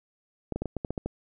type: clicks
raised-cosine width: 2 ms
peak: -17 dBFS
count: 9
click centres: 0.523 / 0.56 / 0.62 / 0.657 / 0.767 / 0.848 / 0.906 / 0.978 / 1.06 s
effects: none